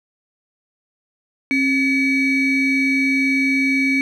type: ring-modulated tone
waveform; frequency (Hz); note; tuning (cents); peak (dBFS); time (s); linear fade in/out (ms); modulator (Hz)
triangle; 1001; B5; +23; -10; 1.51-4.01; 0; 1270
effects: none